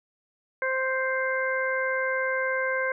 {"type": "harmonic tone", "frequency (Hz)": 523.3, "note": "C5", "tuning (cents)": 0, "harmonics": [1, 2, 3, 4], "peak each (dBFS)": [-28, -33, -28, -32], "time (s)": [0.62, 2.92], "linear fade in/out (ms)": 2, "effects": []}